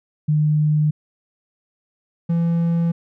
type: tone pair in turn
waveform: sine / triangle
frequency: 151.6 / 168.38 Hz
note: D#3 / E3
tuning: -45 / +37 cents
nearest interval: major second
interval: 182 cents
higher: second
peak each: -14 dBFS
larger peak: neither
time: 0.28-0.91 / 2.29-2.92 s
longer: neither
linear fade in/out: 10 ms
effects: none